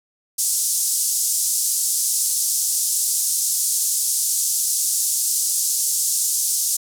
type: band-pass noise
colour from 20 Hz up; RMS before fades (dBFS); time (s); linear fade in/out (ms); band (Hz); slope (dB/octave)
white; -21; 0.38-6.77; 10; 5700 to 11000; 24
effects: none